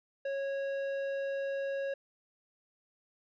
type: tone with tanh clipping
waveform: sine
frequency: 550 Hz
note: C#5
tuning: 14 cents flat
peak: -34 dBFS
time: 0.25-1.94 s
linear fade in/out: 5 ms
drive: 11 dB
effects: none